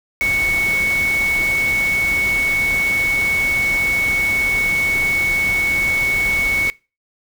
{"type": "tone in noise", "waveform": "sine", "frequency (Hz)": 2217, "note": "C#7", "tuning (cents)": 0, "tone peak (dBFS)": -15, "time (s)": [0.21, 6.7], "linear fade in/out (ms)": 0, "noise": "pink", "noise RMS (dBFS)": -28, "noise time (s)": [0.21, 6.7], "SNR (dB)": 10, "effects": ["noise-tail reverb RT60 0.3 s tail -23 dB re dry"]}